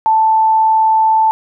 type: tone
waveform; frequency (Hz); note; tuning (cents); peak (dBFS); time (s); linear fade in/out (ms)
sine; 881; A5; +2; -8; 0.06-1.31; 0
effects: none